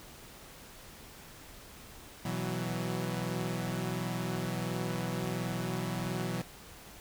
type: chord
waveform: sawtooth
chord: B suspended fourth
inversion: none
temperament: equal with one note detuned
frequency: 123.47 / 164.81 / 186.28 Hz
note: B2 / E3 / F#3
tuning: 0 / 0 / +12 cents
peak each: -33 dBFS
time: 2.25-6.42 s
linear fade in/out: 5 ms
effects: pink hiss -51 dBFS RMS until 7 s